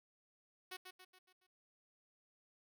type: tone with echo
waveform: 5% pulse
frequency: 370 Hz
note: F#4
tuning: in tune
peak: -34 dBFS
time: 0.71-0.77 s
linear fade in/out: 10 ms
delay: 140 ms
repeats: 5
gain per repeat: -6 dB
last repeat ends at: 1.47 s
effects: none